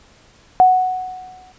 sine tone with exponential decay, 740 Hz, F#5, in tune, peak -5 dBFS, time 0.6-1.52 s, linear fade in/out 0 ms, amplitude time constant 200 ms, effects pink hiss -50 dBFS RMS until 1.58 s + resampled to 16000 Hz

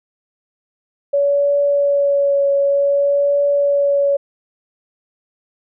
sine tone with vibrato, 565 Hz, C#5, 33 cents sharp, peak -12 dBFS, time 1.13-4.17 s, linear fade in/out 10 ms, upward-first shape triangle, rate 0.54 Hz, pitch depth 19 cents each way, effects none

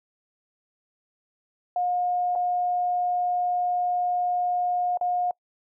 sine tone with dropouts, 716 Hz, F5, 43 cents sharp, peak -22 dBFS, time 1.76-5.31 s, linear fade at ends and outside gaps 2 ms, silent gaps 2.353-2.358 / 4.973-5.011 s, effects noise-tail reverb RT60 0.1 s tail -26 dB re dry

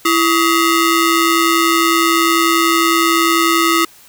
sawtooth ring-modulated tone, 799 Hz, G5, 33 cents sharp, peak -4 dBFS, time 0.05-3.85 s, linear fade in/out 5 ms, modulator 465 Hz, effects white hiss -44 dBFS RMS until 4.08 s

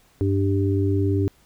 harmonic tone, 98 Hz, G2, in tune, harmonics 1 / 3 / 4, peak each -20 / -24 / -25 dBFS, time 0.21-1.28 s, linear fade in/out 0 ms, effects pink hiss -58 dBFS RMS until 1.45 s

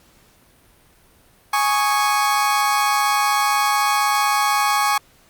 35% pulse chord, Ab suspended fourth, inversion none, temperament equal, 830.6 / 1108.7 / 1244.5 Hz, Ab5 / Db6 / Eb6, 0 / 0 / 0 cents, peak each -18 / -18 / -23 dBFS, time 1.53-4.98 s, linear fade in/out 5 ms, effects pink hiss -54 dBFS RMS until 5.29 s + Opus 48 kbps

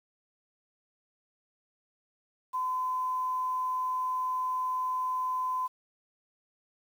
sine tone with quantisation, 1019 Hz, C6, 46 cents flat, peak -28 dBFS, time 2.53-5.68 s, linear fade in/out 20 ms, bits 9, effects none

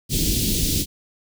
pink band-stop noise, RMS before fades -21 dBFS, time 0.09-0.86 s, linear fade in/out 50 ms, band 340 to 3300 Hz, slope 24 dB/octave, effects none

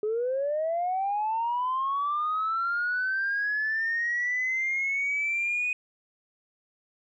sine linear sweep, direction up, 415.3 to 2494 Hz, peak -24 dBFS, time 0.03-5.73 s, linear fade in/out 2 ms, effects tanh soft clip ceiling -21 dBFS

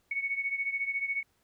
sine beating tone pair, 2217 / 2231 Hz, C#7 / C#7, 0 / +11 cents, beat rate 14 Hz, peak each -31 / -35 dBFS, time 0.11-1.23 s, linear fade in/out 5 ms, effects pink hiss -72 dBFS RMS until 1.43 s

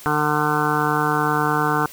harmonic tone, 150.3 Hz, D3, 40 cents sharp, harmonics 1 / 2 / 3 / 5 / 6 / 7 / 8 / 9 / 10, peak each -26 / -26 / -26 / -26 / -26 / -26 / -26 / -26 / -26 dBFS, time 0.06-1.86 s, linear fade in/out 0 ms, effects white hiss -41 dBFS RMS until 1.92 s

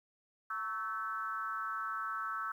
sine tone with frequency modulation, 1318.5 Hz, E6, in tune, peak -35 dBFS, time 0.5-2.52 s, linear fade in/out 5 ms, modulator 203 Hz, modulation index 1, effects 11-bit

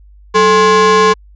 square ring-modulated tone, 311 Hz, D#4, 1 cent flat, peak -4 dBFS, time 0.34-1.14 s, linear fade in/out 20 ms, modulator 747 Hz, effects added 50 Hz sine -38 dBFS peak until 1.35 s + resampled to 16000 Hz

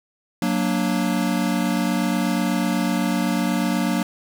square chord, Gb augmented, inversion none, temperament equal, 185 / 233.1 / 293.7 Hz, Gb3 / Bb3 / D4, 0 / 0 / 0 cents, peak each -24 / -24 / -26 dBFS, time 0.42-4.03 s, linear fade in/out 2 ms, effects none

